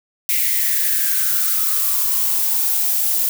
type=noise with high-pass filter sweep; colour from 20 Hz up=violet; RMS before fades=-18 dBFS; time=0.29-3.29 s; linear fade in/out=0 ms; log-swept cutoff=2200 to 630 Hz; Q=7.4; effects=none